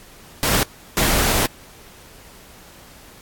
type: noise bursts at uneven times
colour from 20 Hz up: pink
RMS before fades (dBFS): -18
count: 2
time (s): 0.43-0.63 / 0.97-1.46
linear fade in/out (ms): 0
effects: pink hiss -45 dBFS RMS until 3.21 s + AAC 64 kbps